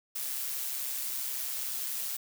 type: noise with amplitude modulation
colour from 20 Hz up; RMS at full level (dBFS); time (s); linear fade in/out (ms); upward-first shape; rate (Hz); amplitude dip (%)
blue; -33; 0.15-2.17; 10; sine; 132; 40
effects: none